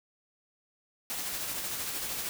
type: noise with tremolo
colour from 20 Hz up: white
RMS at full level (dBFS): -34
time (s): 1.1-2.29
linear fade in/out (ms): 0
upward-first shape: sine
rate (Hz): 13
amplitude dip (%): 30
effects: none